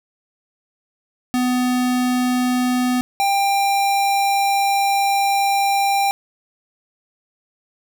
square tone pair in turn, 250 / 793.7 Hz, B3 / G5, +21 / +21 cents, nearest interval octave + minor sixth, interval 2000 cents, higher second, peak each -17 / -16 dBFS, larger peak second, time 1.34-3.01 / 3.2-6.11 s, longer second, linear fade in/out 0 ms, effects none

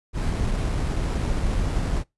brown noise with sample-and-hold, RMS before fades -24 dBFS, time 0.13-2.04 s, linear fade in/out 50 ms, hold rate 6300 Hz, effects noise-tail reverb RT60 0.2 s tail -24 dB re dry + resampled to 24000 Hz

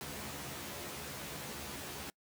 pink noise with comb filter, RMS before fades -43 dBFS, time 0.01-2.1 s, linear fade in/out 0 ms, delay 14 ms, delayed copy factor +0.85, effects noise-tail reverb RT60 0.1 s tail -26 dB re dry + high-pass 100 Hz 12 dB/octave

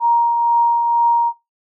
sine tone with tremolo, 939 Hz, A#5, 12 cents sharp, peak -10 dBFS, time 0-1.33 s, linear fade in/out 50 ms, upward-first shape triangle, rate 2.1 Hz, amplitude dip 40%, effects noise-tail reverb RT60 0.2 s tail -18 dB re dry

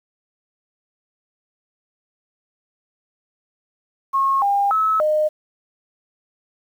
sine tone with pitch steps, 1086 / 803 / 1296 / 612 Hz, C#6 / G5 / E6 / D#5, -36 / +41 / -30 / -29 cents, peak -15 dBFS, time 4.13-5.29 s, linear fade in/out 20 ms, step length 290 ms, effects 8-bit

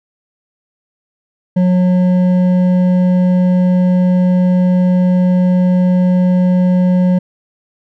sine tone with hard clipping, 181.4 Hz, F#3, 34 cents flat, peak -10 dBFS, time 1.56-7.19 s, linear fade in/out 10 ms, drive 7 dB, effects none

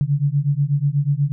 sine beating tone pair, 139 / 147.2 Hz, C#3 / D3, +5 / +4 cents, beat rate 8.2 Hz, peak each -19 dBFS, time 0.01-1.32 s, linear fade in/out 0 ms, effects none

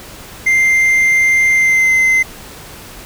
triangle tone with pitch glide, 2093 to 2065 Hz, C7 to C7, 0 to -23 cents, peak -7 dBFS, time 0.46-2.23 s, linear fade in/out 10 ms, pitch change -23 cents, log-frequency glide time 1.53-1.94 s, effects pink hiss -34 dBFS RMS until 3.05 s

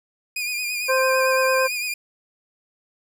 sawtooth tone with vibrato, 2446 Hz, D#7, 30 cents flat, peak -21 dBFS, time 0.36-1.94 s, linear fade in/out 5 ms, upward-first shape sine, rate 8.9 Hz, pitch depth 43 cents each way
harmonic tone, 523 Hz, C5, 1 cent flat, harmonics 1 / 2 / 3, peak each -19 / -23 / -24 dBFS, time 0.88-1.68 s, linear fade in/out 20 ms
effects none

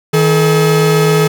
45% pulse tone pair together, 158.6 / 428.1 Hz, D#3 / A4, +33 / -47 cents, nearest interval octave + perfect fourth, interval 1720 cents, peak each -11 dBFS, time 0.13-1.28 s, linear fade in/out 10 ms, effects none

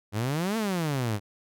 sawtooth exponential two-way sweep, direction up then down, 98 to 230 to 98 Hz, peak -22 dBFS, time 0.12-1.2 s, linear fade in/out 50 ms, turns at 0.57 s, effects none

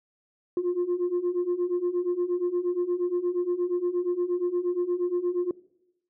sine beating tone pair, 349.2 / 357.7 Hz, F4 / F4, 0 / +41 cents, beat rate 8.5 Hz, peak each -27 / -24 dBFS, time 0.57-5.51 s, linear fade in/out 2 ms, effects noise-tail reverb RT60 0.9 s tail -22 dB re dry + tanh soft clip ceiling -20 dBFS

